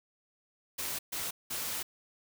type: noise bursts at uneven times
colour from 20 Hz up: white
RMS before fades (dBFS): -36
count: 3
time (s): 0.78-0.99 / 1.12-1.31 / 1.5-1.83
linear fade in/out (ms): 10
effects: none